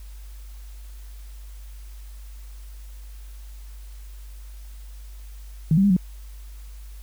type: tone with pitch steps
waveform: sine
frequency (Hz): 158.2 / 194.1 / 202.2 / 183.2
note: D#3 / G3 / G#3 / F#3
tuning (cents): +29 / -17 / -46 / -17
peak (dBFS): -14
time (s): 5.71-5.966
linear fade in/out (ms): 2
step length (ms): 64
effects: added 50 Hz sine -37 dBFS peak until 7.02 s + white hiss -54 dBFS RMS until 7.02 s